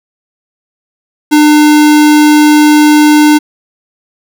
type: tone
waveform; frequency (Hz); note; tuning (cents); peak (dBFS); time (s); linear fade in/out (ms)
square; 300; D4; +37; -3; 1.31-3.39; 20
effects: none